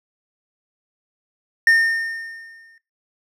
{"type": "tone with exponential decay", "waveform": "triangle", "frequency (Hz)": 1822, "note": "A#6", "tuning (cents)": -40, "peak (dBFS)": -7, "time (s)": [1.67, 2.78], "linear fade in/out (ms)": 2, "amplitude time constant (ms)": 240, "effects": ["noise-tail reverb RT60 0.3 s tail -21 dB re dry"]}